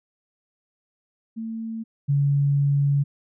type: tone pair in turn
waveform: sine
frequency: 224.7 / 141.55 Hz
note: A3 / C#3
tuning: +37 / +37 cents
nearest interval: minor sixth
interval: 800 cents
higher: first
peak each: -28 / -17 dBFS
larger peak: second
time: 1.36-1.84 / 2.08-3.04 s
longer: second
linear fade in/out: 20 ms
effects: none